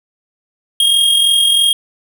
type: tone with amplitude modulation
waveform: square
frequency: 3246 Hz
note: G#7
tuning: 40 cents flat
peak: -8 dBFS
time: 0.8-1.73 s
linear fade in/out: 2 ms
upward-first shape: sine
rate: 43.1 Hz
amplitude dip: 40%
effects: none